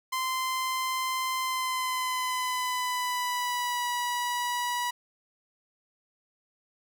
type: tone with pitch glide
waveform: sawtooth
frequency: 1037 to 973.2 Hz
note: C6 to B5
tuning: -16 to -26 cents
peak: -24 dBFS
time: 0.12-4.91 s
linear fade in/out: 10 ms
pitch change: -110 cents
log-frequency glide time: 1.42-3.87 s
effects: none